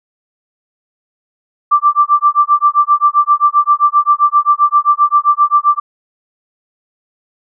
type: tone with tremolo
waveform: sine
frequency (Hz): 1174.7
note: D6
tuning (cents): 0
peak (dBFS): -4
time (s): 1.71-5.8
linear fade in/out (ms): 10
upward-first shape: sine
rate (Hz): 7.6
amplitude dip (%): 100
effects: none